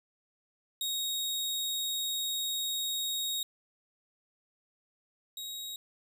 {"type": "tone pair in turn", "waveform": "sawtooth", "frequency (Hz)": [3760, 3797], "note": ["A#7", "A#7"], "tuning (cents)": [14, 31], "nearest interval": "unison", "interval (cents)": 17, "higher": "second", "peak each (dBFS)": [-28, -35], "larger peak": "first", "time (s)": [[0.81, 3.43], [5.37, 5.76]], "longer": "first", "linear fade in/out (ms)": 2, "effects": []}